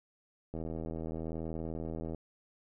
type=click train; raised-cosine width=2 ms; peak=-26 dBFS; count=131; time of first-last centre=0.54-2.147 s; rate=80.9 Hz; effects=none